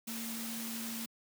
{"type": "tone in noise", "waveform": "sine", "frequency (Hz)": 228.1, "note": "A#3", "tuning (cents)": -37, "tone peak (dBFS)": -40, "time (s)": [0.07, 1.06], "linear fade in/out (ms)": 10, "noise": "white", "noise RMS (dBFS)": -42, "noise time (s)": [0.07, 1.06], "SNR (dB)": -1, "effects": ["high-pass 150 Hz 12 dB/octave"]}